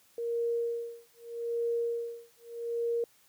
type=tone with tremolo; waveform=sine; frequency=468.2 Hz; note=A#4; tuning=8 cents sharp; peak=-27 dBFS; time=0.18-3.04 s; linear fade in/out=2 ms; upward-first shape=sine; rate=0.81 Hz; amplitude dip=100%; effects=white hiss -64 dBFS RMS until 3.28 s + high-pass 60 Hz 12 dB/octave